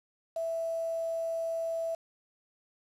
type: tone with quantisation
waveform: sine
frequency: 659.3 Hz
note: E5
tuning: in tune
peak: -30 dBFS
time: 0.36-1.95 s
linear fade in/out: 5 ms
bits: 8
effects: low-pass 9000 Hz 12 dB/octave